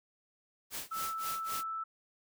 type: noise with tremolo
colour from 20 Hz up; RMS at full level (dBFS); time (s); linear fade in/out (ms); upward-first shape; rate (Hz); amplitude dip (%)
white; -39; 0.7-1.64; 50; sine; 3.8; 95
type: tone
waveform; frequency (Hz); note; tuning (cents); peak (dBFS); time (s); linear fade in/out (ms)
sine; 1318.5; E6; 0; -35; 0.91-1.84; 10
effects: none